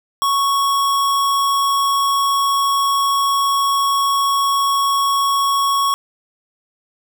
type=tone; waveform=square; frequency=1108.7 Hz; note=C#6; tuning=in tune; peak=-15 dBFS; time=0.22-5.94 s; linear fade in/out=0 ms; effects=none